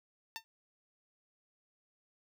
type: tone with exponential decay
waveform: 10% pulse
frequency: 901 Hz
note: A5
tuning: 41 cents sharp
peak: -27 dBFS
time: 0.36-0.44 s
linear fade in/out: 0 ms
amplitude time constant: 16 ms
effects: none